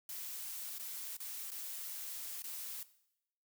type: noise with dropouts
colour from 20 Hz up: blue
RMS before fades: -44 dBFS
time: 0.09-2.83 s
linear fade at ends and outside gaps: 2 ms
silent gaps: 0.784-0.796 / 1.168-1.202 / 1.505-1.516 / 2.422-2.44 s
effects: noise-tail reverb RT60 0.8 s tail -17 dB re dry